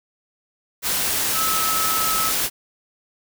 sine tone in noise, 1297 Hz, E6, 28 cents flat, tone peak -23 dBFS, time 1.33-2.33 s, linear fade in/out 50 ms, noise white, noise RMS -22 dBFS, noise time 0.82-2.5 s, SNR -4 dB, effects none

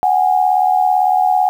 sine tone pair together, 742 / 819.9 Hz, F#5 / G#5, +5 / -22 cents, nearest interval major second, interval 173 cents, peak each -12 / -15 dBFS, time 0.03-1.49 s, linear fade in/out 0 ms, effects 7-bit

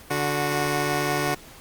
10% pulse tone pair together, 145.5 / 366.6 Hz, D3 / F#4, -16 / -16 cents, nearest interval octave + major third, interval 1600 cents, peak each -17 dBFS, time 0.1-1.35 s, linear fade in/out 10 ms, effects pink hiss -46 dBFS RMS until 1.6 s + Opus 48 kbps

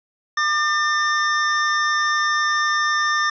square tone pair together, 1200 / 1798 Hz, D6 / A6, +37 / +37 cents, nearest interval perfect fifth, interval 700 cents, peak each -21 dBFS, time 0.37-3.3 s, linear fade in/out 5 ms, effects resampled to 16000 Hz + 8-bit

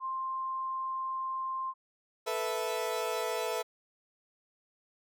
sine tone, 1052 Hz, C6, 9 cents sharp, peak -32 dBFS, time 0-1.74 s, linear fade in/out 50 ms
30% pulse chord, A suspended second, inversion none, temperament equal, 440 / 493.9 / 659.3 Hz, A4 / B4 / E5, 0 / 0 / 0 cents, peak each -33 dBFS, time 2.26-3.63 s, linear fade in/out 20 ms
effects none

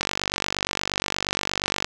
click train, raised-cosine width 0.2 ms, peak -5 dBFS, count 90, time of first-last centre 0.01-1.845 s, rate 48.5 Hz, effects none

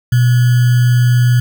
sine tone with sample-and-hold, 122.4 Hz, B2, 15 cents flat, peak -7 dBFS, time 0.12-1.4 s, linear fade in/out 5 ms, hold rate 1575 Hz, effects none

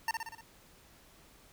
25% pulse tone with echo, 906 Hz, A#5, 50 cents flat, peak -25 dBFS, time 0.08-0.11 s, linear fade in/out 2 ms, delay 60 ms, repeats 5, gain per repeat -4 dB, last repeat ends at 0.41 s, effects pink hiss -60 dBFS RMS until 1.52 s

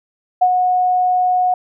sine tone with ADSR envelope, 730 Hz, F#5, 24 cents flat, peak -7 dBFS, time 0.41-1.54 s, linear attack 13 ms, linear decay 58 ms, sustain -5 dB, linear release 3 ms, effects none

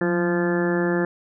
harmonic tone with a mistuned harmonic, 173.5 Hz, F3, 11 cents flat, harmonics 1 / 2 / 3 / 4 / 5 / 6 / 7 / 8 / 9 / 10, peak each -24 / -22 / -28 / -35 / -35 / -39 / -39 / -35 / -37 / -30 dBFS, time 0.01-1.05 s, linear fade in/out 2 ms, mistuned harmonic 1, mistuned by +52 cents, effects none

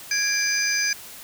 sine tone cluster, 1655 / 2357 / 4910 / 6130 Hz, G#6 / D7 / D#8 / G8, -6 / +6 / -24 / -40 cents, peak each -26 dBFS, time 0.11-0.93 s, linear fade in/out 2 ms, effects white hiss -41 dBFS RMS until 1.23 s

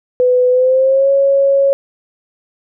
sine tone with pitch glide, 500 to 551.6 Hz, B4 to C#5, +21 to -9 cents, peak -8 dBFS, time 0.2-1.73 s, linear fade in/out 0 ms, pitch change +170 cents, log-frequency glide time 0.5-1.1 s, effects none

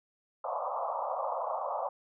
pink band-pass noise, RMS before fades -34 dBFS, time 0.44-1.89 s, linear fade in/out 5 ms, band 530 to 1200 Hz, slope 96 dB/octave, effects none

